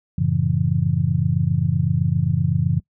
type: chord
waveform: sine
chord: F# minor seventh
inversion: none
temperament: just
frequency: 92.5 / 111 / 138.75 / 166.5 Hz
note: F#2 / A2 / C#3 / E3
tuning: 0 / +16 / +2 / +18 cents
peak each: -24 / -24 / -20 / -22 dBFS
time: 0.18-2.8 s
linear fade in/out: 5 ms
effects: noise-tail reverb RT60 0.1 s tail -22 dB re dry